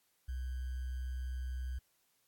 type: tone with sample-and-hold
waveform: sine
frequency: 63.4 Hz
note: B1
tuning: 46 cents sharp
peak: -36 dBFS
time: 0.28-1.79 s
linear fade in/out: 10 ms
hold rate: 1575 Hz
effects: white hiss -75 dBFS RMS until 2.27 s + AAC 64 kbps